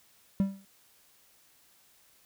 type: tone with exponential decay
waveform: triangle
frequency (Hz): 195.3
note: G3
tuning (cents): -6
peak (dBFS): -18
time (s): 0.4-0.65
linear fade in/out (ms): 0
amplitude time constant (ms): 54
effects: white hiss -63 dBFS RMS until 2.25 s